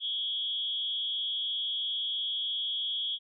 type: tone with amplitude modulation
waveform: sine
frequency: 3322 Hz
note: G#7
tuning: in tune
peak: -26 dBFS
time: 0-3.19 s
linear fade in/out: 50 ms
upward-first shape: sine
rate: 243 Hz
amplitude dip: 80%
effects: none